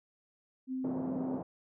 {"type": "tone", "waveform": "sine", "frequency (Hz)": 259.6, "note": "C4", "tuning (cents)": -13, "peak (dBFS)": -33, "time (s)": [0.67, 1.4], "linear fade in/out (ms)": 50}
{"type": "band-pass noise", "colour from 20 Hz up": "pink", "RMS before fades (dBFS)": -40, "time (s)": [0.84, 1.43], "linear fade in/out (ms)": 5, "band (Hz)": [140, 790], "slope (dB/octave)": 24}
{"effects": []}